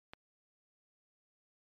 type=click; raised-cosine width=0.3 ms; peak=-30 dBFS; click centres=0.135 s; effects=MP3 64 kbps